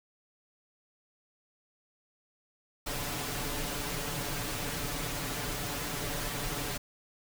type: noise with comb filter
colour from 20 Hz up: pink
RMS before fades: -35 dBFS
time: 2.86-6.78 s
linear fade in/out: 10 ms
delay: 6.9 ms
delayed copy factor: +0.75
effects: none